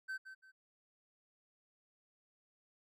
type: tone with echo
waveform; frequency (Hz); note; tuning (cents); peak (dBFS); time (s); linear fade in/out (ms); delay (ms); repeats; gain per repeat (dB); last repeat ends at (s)
triangle; 1540; G6; -31; -37; 0.08-0.18; 20; 170; 2; -10; 0.52
effects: none